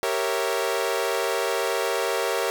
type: chord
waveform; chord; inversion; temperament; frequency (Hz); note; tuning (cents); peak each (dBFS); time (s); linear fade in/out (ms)
sawtooth; G diminished seventh; none; equal; 392 / 466.2 / 554.4 / 659.3; G4 / Bb4 / Db5 / Fb5; 0 / 0 / 0 / 0; -25 / -23 / -25 / -27; 0.03-2.5; 0
effects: none